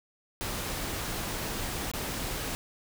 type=noise with dropouts; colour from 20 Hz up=pink; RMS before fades=-34 dBFS; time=0.41-2.55 s; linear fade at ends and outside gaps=0 ms; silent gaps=1.915-1.936 s; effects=none